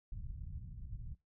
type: low-pass noise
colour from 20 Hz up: pink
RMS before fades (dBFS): -45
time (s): 0.12-1.15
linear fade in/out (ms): 5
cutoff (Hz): 130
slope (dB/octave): 24
effects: noise-tail reverb RT60 0.2 s tail -20 dB re dry